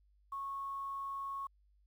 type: tone with quantisation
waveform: sine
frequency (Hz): 1100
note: C#6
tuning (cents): -14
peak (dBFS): -38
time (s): 0.32-1.47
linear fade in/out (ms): 5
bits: 11
effects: added 50 Hz sine -66 dBFS peak until 1.86 s